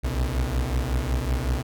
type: beating tone pair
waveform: 35% pulse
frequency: 60.4 / 65.8 Hz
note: B1 / C2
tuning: -38 / +10 cents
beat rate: 5.4 Hz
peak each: -24 dBFS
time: 0.03-1.63 s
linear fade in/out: 20 ms
effects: none